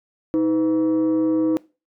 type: tone pair together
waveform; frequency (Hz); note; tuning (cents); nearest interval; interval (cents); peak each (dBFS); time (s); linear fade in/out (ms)
sine; 316.9 / 503; D#4 / B4; +32 / +32; minor sixth; 800; -15 / -23; 0.34-1.57; 0
effects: noise-tail reverb RT60 0.3 s tail -22 dB re dry + tanh soft clip ceiling -14 dBFS